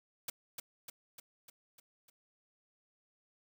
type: noise with echo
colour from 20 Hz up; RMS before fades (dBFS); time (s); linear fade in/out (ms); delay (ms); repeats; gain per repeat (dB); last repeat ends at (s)
white; -38; 0.28-0.3; 5; 300; 6; -4; 2.1
effects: none